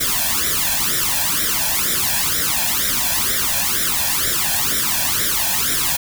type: noise with flanger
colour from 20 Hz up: white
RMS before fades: -19 dBFS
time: 0-5.97 s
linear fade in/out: 10 ms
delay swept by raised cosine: 0.54 to 1.22 ms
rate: 2.1 Hz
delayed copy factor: +0.95
effects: none

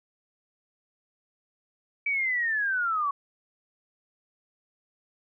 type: linear sweep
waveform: sine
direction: down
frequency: 2305 to 1103 Hz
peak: -24 dBFS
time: 2.06-3.11 s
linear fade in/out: 5 ms
effects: none

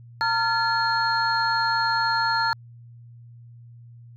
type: tone cluster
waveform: sine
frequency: 909 / 1385 / 1714 / 4276 Hz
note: A#5 / F6 / A6 / C8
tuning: -44 / -15 / -46 / +37 cents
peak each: -23 / -24 / -28 / -28 dBFS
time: 0.21-2.53 s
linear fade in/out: 0 ms
effects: tanh soft clip ceiling -10 dBFS + added 118 Hz sine -43 dBFS peak until 4.16 s

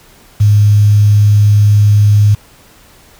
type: tone with quantisation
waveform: sine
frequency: 103.83 Hz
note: G#2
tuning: in tune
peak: -4 dBFS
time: 0.4-2.35 s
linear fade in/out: 10 ms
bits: 5
effects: pink hiss -43 dBFS RMS until 3.19 s

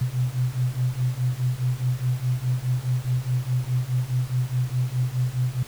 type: beating tone pair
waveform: sine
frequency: 123.4 / 128.2 Hz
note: B2 / C3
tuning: -1 / -35 cents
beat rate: 4.8 Hz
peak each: -25 / -24 dBFS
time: 0.01-5.63 s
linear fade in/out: 5 ms
effects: pink hiss -43 dBFS RMS until 5.67 s

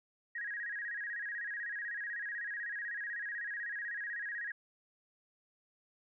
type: tone with vibrato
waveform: sine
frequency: 1767 Hz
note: A6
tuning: 7 cents sharp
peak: -37 dBFS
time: 0.35-4.52 s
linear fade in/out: 5 ms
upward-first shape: square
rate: 16 Hz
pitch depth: 110 cents each way
effects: none

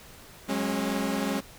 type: chord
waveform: sawtooth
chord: F# suspended second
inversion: none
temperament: equal with one note detuned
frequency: 185 / 207.7 / 271.8 Hz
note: F#3 / G#3 / C#4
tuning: 0 / 0 / -34 cents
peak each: -30 / -26 / -26 dBFS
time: 0.48-1.41 s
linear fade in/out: 20 ms
effects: pink hiss -49 dBFS RMS until 1.58 s

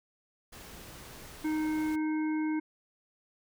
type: noise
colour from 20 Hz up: pink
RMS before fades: -48 dBFS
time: 0.52-1.96 s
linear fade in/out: 10 ms
type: harmonic tone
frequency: 310 Hz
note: D#4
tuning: 6 cents flat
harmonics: 1 / 3 / 5 / 7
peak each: -28 / -42 / -46 / -45 dBFS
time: 1.44-2.6 s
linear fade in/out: 10 ms
effects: none

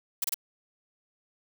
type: noise bursts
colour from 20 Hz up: blue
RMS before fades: -28 dBFS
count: 3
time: 0.22-0.343 s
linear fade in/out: 5 ms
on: 23 ms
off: 27 ms
effects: none

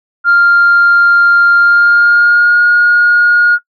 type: tone with pitch glide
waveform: sine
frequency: 1396.9 to 1432.9 Hz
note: F6 to F6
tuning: 0 to +44 cents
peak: -3 dBFS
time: 0.24-3.59 s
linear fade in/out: 50 ms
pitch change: +44 cents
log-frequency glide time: 1.57-2.62 s
effects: noise-tail reverb RT60 0.1 s tail -23 dB re dry + tanh soft clip ceiling -1 dBFS

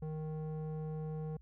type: tone with low-pass filter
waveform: square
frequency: 155.56 Hz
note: D#3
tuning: in tune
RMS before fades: -40 dBFS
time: 0.02-1.37 s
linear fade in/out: 5 ms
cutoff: 610 Hz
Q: 1.1
effects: added 60 Hz sine -55 dBFS peak until 1.41 s

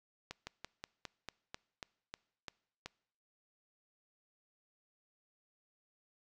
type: slowing click train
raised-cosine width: 0.2 ms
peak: -25 dBFS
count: 11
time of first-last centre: 0.31-2.86 s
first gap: 160 ms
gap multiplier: 1.1
effects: noise-tail reverb RT60 0.7 s tail -24 dB re dry

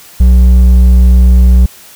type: tone with hard clipping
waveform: sine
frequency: 61.8 Hz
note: B1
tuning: 2 cents sharp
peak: -3 dBFS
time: 0.2-1.66 s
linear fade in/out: 5 ms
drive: 5 dB
effects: white hiss -36 dBFS RMS until 1.95 s

